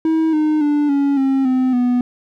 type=tone with pitch steps; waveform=triangle; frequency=320.5 / 306.7 / 293.6 / 281 / 268.9 / 257.3 / 246.3 Hz; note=E4 / D#4 / D4 / C#4 / C4 / C4 / B3; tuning=-49 / -25 / 0 / +24 / +47 / -29 / -5 cents; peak=-11 dBFS; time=0.05-2.01 s; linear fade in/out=2 ms; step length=280 ms; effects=none